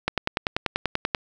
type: click train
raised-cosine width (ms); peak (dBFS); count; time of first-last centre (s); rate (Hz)
0.3; -6; 12; 0.08-1.148; 10.3
effects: none